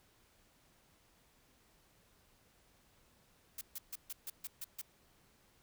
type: noise bursts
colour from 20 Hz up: blue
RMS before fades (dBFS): -43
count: 8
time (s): 3.58-4.816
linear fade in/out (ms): 5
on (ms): 32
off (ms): 140
effects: pink hiss -69 dBFS RMS until 5.62 s